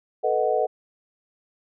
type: chord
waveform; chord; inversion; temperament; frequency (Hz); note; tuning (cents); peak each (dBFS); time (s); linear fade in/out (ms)
sine; B dominant seventh; third; equal; 440 / 493.9 / 622.3 / 740; A4 / B4 / D#5 / F#5; 0 / 0 / 0 / 0; -25; 0.23-0.67; 20
effects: none